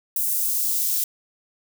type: noise with high-pass filter sweep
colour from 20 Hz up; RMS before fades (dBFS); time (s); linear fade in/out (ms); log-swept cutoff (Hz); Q
blue; -23; 0.16-1.04; 2; 8400 to 4300; 0.76
effects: none